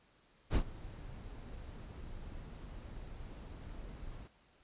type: noise with ADSR envelope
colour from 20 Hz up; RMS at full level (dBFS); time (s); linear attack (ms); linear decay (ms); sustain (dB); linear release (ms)
brown; -27; 0.5-4.28; 46; 84; -20; 15
effects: pink hiss -68 dBFS RMS until 4.63 s + resampled to 8000 Hz